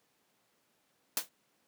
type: noise with exponential decay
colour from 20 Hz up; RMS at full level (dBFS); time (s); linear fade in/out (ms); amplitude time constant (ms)
white; -27; 1.17-1.29; 1; 24
effects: pink hiss -73 dBFS RMS until 1.67 s + high-pass 200 Hz 12 dB/octave